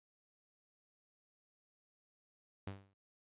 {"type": "tone with exponential decay", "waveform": "sawtooth", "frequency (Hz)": 98, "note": "G2", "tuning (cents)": 0, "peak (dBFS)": -35, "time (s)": [2.67, 2.94], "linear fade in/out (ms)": 5, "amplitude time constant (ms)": 58, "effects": ["resampled to 8000 Hz"]}